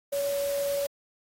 sine tone in noise, 565 Hz, C#5, 33 cents sharp, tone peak -26 dBFS, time 0.12-0.87 s, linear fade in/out 10 ms, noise white, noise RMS -39 dBFS, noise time 0.12-0.87 s, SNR +10 dB, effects AAC 48 kbps

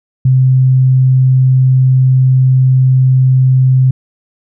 sine tone, 130 Hz, C3, 11 cents flat, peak -5 dBFS, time 0.25-3.91 s, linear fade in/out 5 ms, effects none

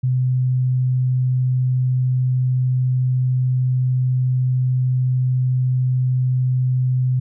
sine tone, 127.6 Hz, C3, 43 cents flat, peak -15 dBFS, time 0.03-7.2 s, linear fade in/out 10 ms, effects none

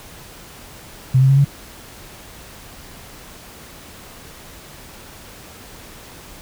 sine tone with pitch steps, 130 / 133.35 / 136.78 / 140.3 Hz, C3 / C3 / C#3 / C#3, -11 / +33 / -23 / +21 cents, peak -9 dBFS, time 1.14-1.448 s, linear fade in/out 10 ms, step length 77 ms, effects pink hiss -40 dBFS RMS until 6.41 s

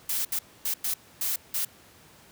blue noise bursts at uneven times, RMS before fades -28 dBFS, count 6, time 0.09-0.25 / 0.32-0.39 / 0.65-0.74 / 0.84-0.94 / 1.21-1.36 / 1.54-1.65 s, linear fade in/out 5 ms, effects pink hiss -54 dBFS RMS until 2.31 s + high-pass 80 Hz 12 dB/octave

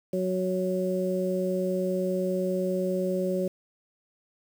harmonic tone, 185 Hz, F#3, in tune, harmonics 1 / 2 / 3, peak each -29 / -29 / -29 dBFS, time 0.13-3.48 s, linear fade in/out 5 ms, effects 8-bit

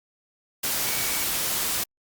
sine tone in noise, 2258 Hz, C#7, 31 cents sharp, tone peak -36 dBFS, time 0.86-1.24 s, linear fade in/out 10 ms, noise white, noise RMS -26 dBFS, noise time 0.63-1.84 s, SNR -13 dB, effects Opus 48 kbps

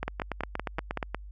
two click trains, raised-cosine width 0.5 ms, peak -15 / -15 dBFS, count 10 / 6, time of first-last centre 0.08-1.146 / 0.03-0.973 s, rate 8.44 / 5.3 Hz, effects added 50 Hz sine -41 dBFS peak until 1.31 s

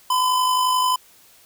square tone with amplitude modulation, 1012 Hz, B5, 42 cents sharp, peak -16 dBFS, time 0.1-0.96 s, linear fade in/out 5 ms, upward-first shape sine, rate 51.4 Hz, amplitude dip 35%, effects white hiss -52 dBFS RMS until 1.45 s

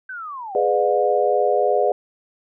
sine linear sweep, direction down, 1560 to 554.4 Hz, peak -29 dBFS, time 0.09-0.65 s, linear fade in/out 5 ms
sine chord, G# diminished seventh, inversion none, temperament just, 415.3 / 498.4 / 598 / 717.6 Hz, G#4 / B4 / D5 / F5, 0 / +16 / +31 / +47 cents, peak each -21 dBFS, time 0.55-1.92 s, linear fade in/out 2 ms
effects none

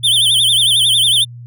square tone with vibrato, 3322 Hz, G#7, in tune, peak -10 dBFS, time 0.03-1.25 s, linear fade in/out 20 ms, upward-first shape sine, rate 11 Hz, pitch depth 160 cents each way, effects added 120 Hz sine -30 dBFS peak until 1.46 s

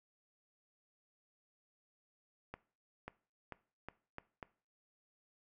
accelerating click train, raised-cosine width 0.5 ms, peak -29 dBFS, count 6, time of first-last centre 2.54-4.428 s, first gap 540 ms, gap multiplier 0.82, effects noise-tail reverb RT60 0.4 s tail -19 dB re dry

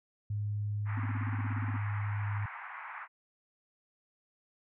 sine tone with pitch glide, 103.83 to 103.05 Hz, G#2 to G#2, 0 to -13 cents, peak -31 dBFS, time 0.3-2.46 s, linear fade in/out 5 ms, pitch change -13 cents, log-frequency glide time 1.34-2.32 s
pink band-pass noise, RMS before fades -44 dBFS, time 0.85-3.08 s, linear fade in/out 50 ms, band 830 to 2200 Hz, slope 48 dB/octave
sine tone bursts, 252.5 Hz, B3, 39 cents sharp, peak -37 dBFS, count 14, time 0.97-1.766 s, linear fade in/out 5 ms, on 29 ms, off 30 ms
effects none

